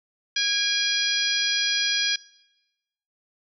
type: harmonic tone with a mistuned harmonic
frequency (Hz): 822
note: G#5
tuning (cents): -18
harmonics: 2 / 3 / 4 / 5 / 6 / 7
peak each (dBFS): -29 / -30 / -26 / -30 / -27 / -30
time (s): 0.36-2.16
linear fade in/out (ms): 5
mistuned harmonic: 3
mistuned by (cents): -48
effects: noise-tail reverb RT60 1.0 s tail -23 dB re dry